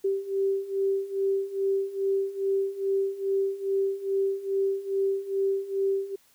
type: beating tone pair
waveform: sine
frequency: 389.2 / 391.6 Hz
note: G4 / G4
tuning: -12 / -2 cents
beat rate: 2.4 Hz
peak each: -29 / -26 dBFS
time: 0.04-6.16 s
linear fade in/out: 10 ms
effects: white hiss -62 dBFS RMS until 6.34 s